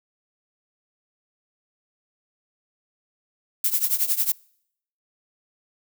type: noise with tremolo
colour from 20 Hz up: violet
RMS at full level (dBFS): -19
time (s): 3.64-4.32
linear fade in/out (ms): 2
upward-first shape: triangle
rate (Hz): 11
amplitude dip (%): 90
effects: noise-tail reverb RT60 0.7 s tail -26 dB re dry